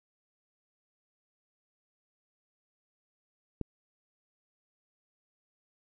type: click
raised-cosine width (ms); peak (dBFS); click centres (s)
3; -20; 3.613
effects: none